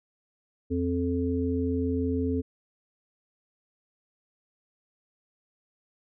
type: harmonic tone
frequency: 87.31 Hz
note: F2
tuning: in tune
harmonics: 1 / 3 / 5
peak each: -30 / -27 / -31 dBFS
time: 0.7-2.42 s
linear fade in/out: 20 ms
effects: none